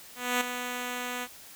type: tone with ADSR envelope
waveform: 5% pulse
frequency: 246.9 Hz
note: B3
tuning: in tune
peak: -12 dBFS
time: 0.15-1.28 s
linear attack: 260 ms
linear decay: 6 ms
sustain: -9 dB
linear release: 49 ms
effects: white hiss -49 dBFS RMS until 1.55 s